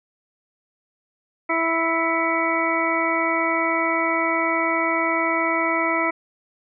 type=harmonic tone with a mistuned harmonic; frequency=329.6 Hz; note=E4; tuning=in tune; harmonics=1 / 2 / 3 / 4 / 6 / 7; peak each=-26 / -26 / -26 / -26 / -26 / -26 dBFS; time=1.49-6.11 s; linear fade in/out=10 ms; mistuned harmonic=7; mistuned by=-38 cents; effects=none